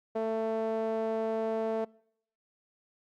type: tone with band-pass filter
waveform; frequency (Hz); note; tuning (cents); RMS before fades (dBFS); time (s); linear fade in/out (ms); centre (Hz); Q
sawtooth; 222.3; A3; +18; -31; 0.15-1.85; 10; 560; 4
effects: noise-tail reverb RT60 0.7 s tail -25 dB re dry + Opus 48 kbps